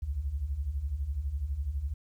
sine beating tone pair, 61.5 / 73.5 Hz, B1 / D2, -7 / +2 cents, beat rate 12 Hz, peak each -36 / -31 dBFS, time 0.02-1.94 s, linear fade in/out 10 ms, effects 11-bit

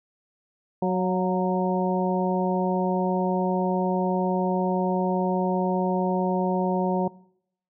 harmonic tone with a mistuned harmonic, 184.9 Hz, F#3, 1 cent flat, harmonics 1 / 2 / 3 / 4 / 5, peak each -24 / -27 / -29 / -30 / -31 dBFS, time 0.82-7.08 s, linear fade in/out 5 ms, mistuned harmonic 4, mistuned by -36 cents, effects noise-tail reverb RT60 0.7 s tail -21 dB re dry

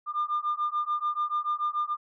sine beating tone pair, 1200 / 1206.9 Hz, D6 / D6, +37 / +47 cents, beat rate 6.9 Hz, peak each -28 dBFS, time 0.06-1.97 s, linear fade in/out 50 ms, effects tanh soft clip ceiling -21 dBFS

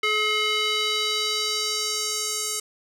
square tone with band-pass filter sweep, 427 Hz, G#4, 48 cents sharp, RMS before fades -25 dBFS, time 0.03-2.6 s, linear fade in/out 5 ms, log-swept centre 2400 to 7900 Hz, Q 1.7, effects none

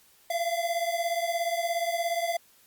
square beating tone pair, 677 / 694 Hz, E5 / F5, +46 / -11 cents, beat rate 17 Hz, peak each -29 / -32 dBFS, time 0.3-2.37 s, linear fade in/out 5 ms, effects white hiss -60 dBFS RMS until 2.66 s + Opus 48 kbps

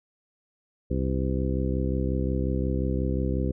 harmonic tone with a mistuned harmonic, 65.6 Hz, C2, 5 cents sharp, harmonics 1 / 2 / 3 / 4 / 5 / 6 / 8, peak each -27 / -30 / -32 / -33 / -34 / -35 / -36 dBFS, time 0.9-3.52 s, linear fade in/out 10 ms, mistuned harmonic 8, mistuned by -70 cents, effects none

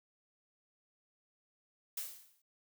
blue noise with exponential decay, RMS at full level -37 dBFS, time 1.97-2.42 s, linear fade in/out 5 ms, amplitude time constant 96 ms, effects none

